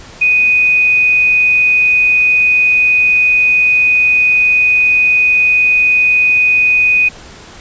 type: tone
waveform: sine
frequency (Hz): 2489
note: D#7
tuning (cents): 0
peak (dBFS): -7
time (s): 0.21-7.09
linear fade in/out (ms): 10
effects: pink hiss -35 dBFS RMS until 7.6 s + resampled to 16000 Hz